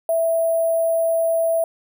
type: tone with sample-and-hold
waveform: sine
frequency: 659.3 Hz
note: E5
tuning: in tune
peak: -16 dBFS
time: 0.09-1.64 s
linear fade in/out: 2 ms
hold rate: 11025 Hz
effects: none